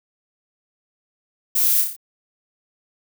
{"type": "noise with echo", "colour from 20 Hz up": "violet", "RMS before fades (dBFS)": -19, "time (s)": [1.55, 1.82], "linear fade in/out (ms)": 10, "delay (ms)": 29, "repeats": 5, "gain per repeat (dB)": -4, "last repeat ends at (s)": 1.965, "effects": []}